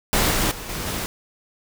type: noise with level steps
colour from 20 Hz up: pink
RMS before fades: -19 / -21 / -34 / -29 / -27 dBFS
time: 0.13-1.06 s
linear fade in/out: 0 ms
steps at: 0.3 / 0.51 / 0.69 / 0.86 s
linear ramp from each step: 5 ms
effects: none